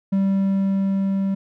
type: tone with level ramp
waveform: triangle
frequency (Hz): 194.7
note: G3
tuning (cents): -12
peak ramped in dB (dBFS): -14 to -17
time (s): 0.12-1.35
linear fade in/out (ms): 10
effects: none